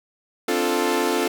sawtooth chord, D minor seventh, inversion third, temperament equal, 261.6 / 293.7 / 349.2 / 440 Hz, C4 / D4 / F4 / A4, 0 / 0 / 0 / 0 cents, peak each -23 / -24 / -20 / -20 dBFS, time 0.48-1.28 s, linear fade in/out 5 ms, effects none

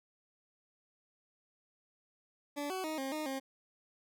20% pulse tone with pitch steps, 289.1 / 375.3 / 313 / 268.2 / 307.8 / 268 Hz, D4 / F#4 / D#4 / C4 / D#4 / C4, -27 / +25 / +10 / +43 / -19 / +42 cents, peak -31 dBFS, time 2.56-3.4 s, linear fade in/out 20 ms, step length 140 ms, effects none

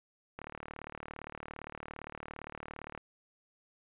click train, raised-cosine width 0.5 ms, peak -27 dBFS, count 98, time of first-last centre 0.39-2.977 s, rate 37.5 Hz, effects resampled to 8000 Hz

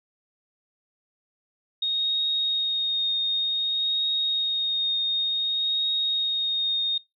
sine tone with vibrato, 3721 Hz, A#7, 4 cents flat, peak -22 dBFS, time 1.82-6.98 s, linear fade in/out 5 ms, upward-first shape triangle, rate 0.55 Hz, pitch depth 14 cents each way, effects noise-tail reverb RT60 0.2 s tail -23 dB re dry

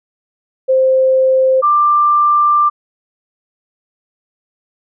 sine tone pair in turn, 523.3 / 1184.6 Hz, C5 / D6, 0 / +15 cents, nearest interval octave + major second, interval 1415 cents, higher second, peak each -8 dBFS, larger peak neither, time 0.68-1.62 / 1.62-2.7 s, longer second, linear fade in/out 20 ms, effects none

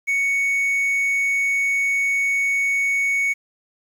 triangle tone, 2225 Hz, C#7, 6 cents sharp, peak -16 dBFS, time 0.07-3.34 s, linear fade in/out 20 ms, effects 8-bit

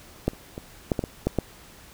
clicks, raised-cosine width 2 ms, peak -8 / -30 / -20 / -8 / -11 / -15 / -8 / -8 dBFS, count 8, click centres 0.28 / 0.334 / 0.579 / 0.918 / 0.992 / 1.039 / 1.27 / 1.387 s, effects pink hiss -49 dBFS RMS until 1.93 s

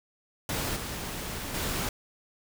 pink noise with level steps, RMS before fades -31 / -36 / -31 dBFS, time 0.49-1.89 s, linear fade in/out 2 ms, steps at 0.76 / 1.54 s, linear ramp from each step 5 ms, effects none

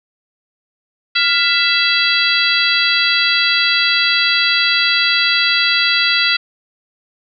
harmonic tone with a mistuned harmonic, 664 Hz, E5, 12 cents sharp, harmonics 2 / 3 / 4 / 5 / 6 / 7, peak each -19 / -19 / -19 / -19 / -19 / -19 dBFS, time 1.15-6.37 s, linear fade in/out 10 ms, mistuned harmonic 2, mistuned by +95 cents, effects none

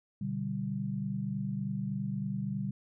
sine chord, G major, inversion first, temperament equal, 123.47 / 146.83 / 196 Hz, B2 / D3 / G3, 0 / 0 / 0 cents, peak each -38 / -37 / -34 dBFS, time 0.21-2.71 s, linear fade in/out 5 ms, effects none

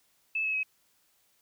sine tone with pitch steps, 2617 / 2582 / 2548 Hz, E7 / E7 / D#7, -13 / -37 / +41 cents, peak -27 dBFS, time 0.35-0.632 s, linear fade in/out 5 ms, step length 94 ms, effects white hiss -69 dBFS RMS until 1.41 s

